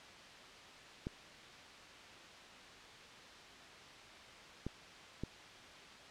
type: clicks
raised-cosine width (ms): 3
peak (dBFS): -26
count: 3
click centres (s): 1.069 / 4.666 / 5.236
effects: white hiss -54 dBFS RMS until 6.1 s + low-pass 4000 Hz 12 dB/octave